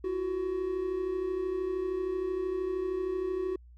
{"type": "tone pair together", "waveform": "triangle", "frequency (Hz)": [340.4, 373.4], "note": ["F4", "F#4"], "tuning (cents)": [-44, 16], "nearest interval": "major second", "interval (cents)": 160, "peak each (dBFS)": [-35, -28], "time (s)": [0.04, 3.56], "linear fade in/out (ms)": 5, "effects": ["added 60 Hz sine -50 dBFS peak until 3.77 s"]}